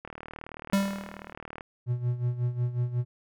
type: click train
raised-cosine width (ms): 0.5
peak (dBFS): -24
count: 61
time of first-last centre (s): 0.05-1.608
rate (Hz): 38.5
type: tone with exponential decay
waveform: square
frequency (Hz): 197.2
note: G3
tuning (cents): +11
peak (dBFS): -20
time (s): 0.73-1.33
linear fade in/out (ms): 2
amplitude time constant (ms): 130
type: tone with tremolo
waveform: triangle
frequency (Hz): 122.1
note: B2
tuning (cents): -19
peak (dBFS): -21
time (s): 1.86-3.05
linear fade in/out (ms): 50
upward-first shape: sine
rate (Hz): 5.5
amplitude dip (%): 75
effects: none